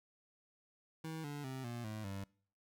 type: tone with pitch steps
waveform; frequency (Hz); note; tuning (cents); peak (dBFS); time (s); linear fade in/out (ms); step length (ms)
25% pulse; 160.2 / 145.22 / 131.63 / 119.32 / 108.16 / 98.05; E3 / D3 / C3 / A#2 / A2 / G2; -49 / -19 / +11 / +41 / -29 / +1; -38; 1.04-2.24; 5; 200
effects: noise-tail reverb RT60 0.5 s tail -24 dB re dry